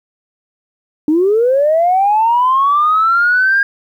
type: linear sweep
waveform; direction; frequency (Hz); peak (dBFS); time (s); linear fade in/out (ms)
sine; up; 293.6 to 1626; -8; 1.08-3.63; 2
effects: tanh soft clip ceiling -4 dBFS + 8-bit